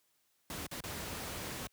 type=noise with dropouts; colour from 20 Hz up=pink; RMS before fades=-41 dBFS; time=0.5-1.67 s; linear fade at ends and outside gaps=1 ms; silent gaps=0.666-0.713 / 0.805-0.838 s; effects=white hiss -75 dBFS RMS until 1.72 s + high-pass 60 Hz 12 dB/octave